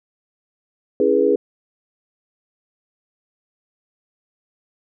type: chord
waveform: sine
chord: C# minor seventh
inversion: none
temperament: equal with one note detuned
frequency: 277.2 / 329.6 / 415.3 / 486.8 Hz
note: C#4 / E4 / G#4 / B4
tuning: 0 / 0 / 0 / -25 cents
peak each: -22 / -22 / -16 / -18 dBFS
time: 1-1.36 s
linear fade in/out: 2 ms
effects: none